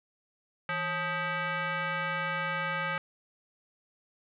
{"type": "tone with frequency modulation", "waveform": "sine", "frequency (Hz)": 163.2, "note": "E3", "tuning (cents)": -17, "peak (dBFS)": -29, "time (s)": [0.69, 2.98], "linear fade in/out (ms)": 2, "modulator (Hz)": 707, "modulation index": 3.1, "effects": []}